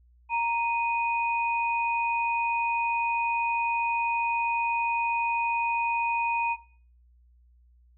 sine tone pair together, 932.3 / 2485 Hz, A#5 / D#7, 0 / -3 cents, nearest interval octave + perfect fourth, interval 1697 cents, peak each -25 / -29 dBFS, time 0.29-6.57 s, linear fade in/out 50 ms, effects noise-tail reverb RT60 0.5 s tail -19 dB re dry + added 60 Hz sine -56 dBFS peak until 7.97 s

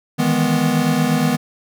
square chord, E major seventh, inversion third, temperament equal with one note detuned, 155.56 / 163.96 / 207.7 / 246.9 Hz, D#3 / E3 / G#3 / B3, 0 / -9 / 0 / 0 cents, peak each -22 / -22 / -23 / -19 dBFS, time 0.18-1.37 s, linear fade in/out 20 ms, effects none

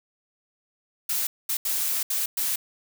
blue noise bursts at uneven times, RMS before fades -26 dBFS, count 5, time 1.09-1.27 / 1.49-1.57 / 1.65-2.03 / 2.1-2.26 / 2.37-2.56 s, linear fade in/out 5 ms, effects none

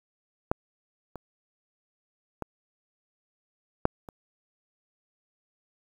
clicks, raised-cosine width 1 ms, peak -9 / -24 / -18 / -6 / -27 dBFS, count 5, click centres 0.515 / 1.157 / 2.423 / 3.854 / 4.088 s, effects 8-bit

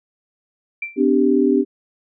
sine tone with exponential decay, 2349 Hz, D7, in tune, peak -20 dBFS, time 0.82-1.02 s, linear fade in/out 5 ms, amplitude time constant 43 ms
sine chord, C suspended second, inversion none, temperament equal with one note detuned, 254.9 / 293.7 / 392 Hz, C4 / D4 / G4, -45 / 0 / 0 cents, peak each -17 dBFS, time 0.96-1.65 s, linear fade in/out 50 ms
effects none

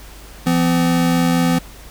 square tone pair together, 170 / 254.7 Hz, F3 / C4, -46 / -46 cents, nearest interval perfect fifth, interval 700 cents, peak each -17 dBFS, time 0.46-1.59 s, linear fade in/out 10 ms, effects added 50 Hz sine -38 dBFS peak until 1.9 s + pink hiss -41 dBFS RMS until 1.9 s

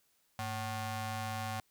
sawtooth ring-modulated tone, 328.5 Hz, E4, 6 cents flat, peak -29 dBFS, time 0.39-1.6 s, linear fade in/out 0 ms, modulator 431 Hz, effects white hiss -73 dBFS RMS until 1.7 s

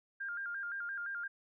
sine tone with vibrato, 1500 Hz, F#6, 23 cents sharp, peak -37 dBFS, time 0.2-1.28 s, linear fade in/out 10 ms, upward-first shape square, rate 5.8 Hz, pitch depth 110 cents each way, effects none

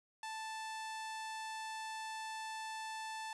sawtooth tone, 880 Hz, A5, in tune, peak -38 dBFS, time 0.23-3.33 s, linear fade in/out 2 ms, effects resampled to 24000 Hz + 11-bit

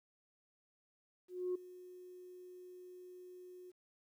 sine tone with ADSR envelope, 362.8 Hz, F#4, 34 cents flat, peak -32 dBFS, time 1.28-3.72 s, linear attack 270 ms, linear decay 8 ms, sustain -19 dB, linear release 23 ms, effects tanh soft clip ceiling -31 dBFS + 12-bit

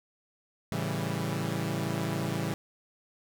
sawtooth chord, A dominant seventh, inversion none, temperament equal, 110 / 138.59 / 164.81 / 196 Hz, A2 / C#3 / E3 / G3, 0 / 0 / 0 / 0 cents, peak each -32 / -31 / -30 / -32 dBFS, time 0.72-2.54 s, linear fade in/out 0 ms, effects none

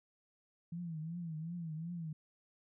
sine tone with vibrato, 164.81 Hz, E3, in tune, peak -39 dBFS, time 0.72-2.13 s, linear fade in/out 5 ms, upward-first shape triangle, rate 2.7 Hz, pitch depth 130 cents each way, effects none

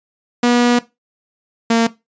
sawtooth tone pair in turn, 241.9 / 229.5 Hz, B3 / A#3, -36 / -27 cents, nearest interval minor second, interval 91 cents, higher first, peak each -7 dBFS, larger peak neither, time 0.43-0.79 / 1.7-1.87 s, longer first, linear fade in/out 5 ms, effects noise-tail reverb RT60 0.2 s tail -17 dB re dry + resampled to 16000 Hz

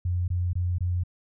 sine tone bursts, 88.9 Hz, F2, 31 cents sharp, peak -23 dBFS, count 4, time 0.05-1.036 s, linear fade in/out 5 ms, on 230 ms, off 22 ms, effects none

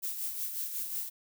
violet noise with tremolo, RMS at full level -34 dBFS, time 0.02-1.1 s, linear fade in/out 20 ms, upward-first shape sine, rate 5.5 Hz, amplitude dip 50%, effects none

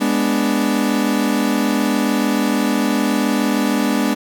40% pulse chord, G# diminished, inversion none, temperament equal, 207.7 / 246.9 / 293.7 Hz, G#3 / B3 / D4, 0 / 0 / 0 cents, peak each -19 dBFS, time 0-4.15 s, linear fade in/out 20 ms, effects none

